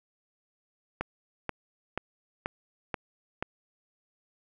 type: click train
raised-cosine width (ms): 0.5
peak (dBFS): -15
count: 6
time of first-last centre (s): 1.01-3.425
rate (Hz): 2.07
effects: none